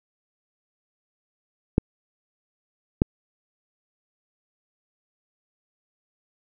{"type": "clicks", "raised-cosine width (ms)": 3, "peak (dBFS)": -3, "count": 2, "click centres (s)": [1.781, 3.019], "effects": []}